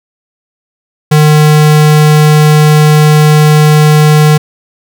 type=tone; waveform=square; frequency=151.9 Hz; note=D#3; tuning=41 cents flat; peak=-3 dBFS; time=1.11-4.38 s; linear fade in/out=10 ms; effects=none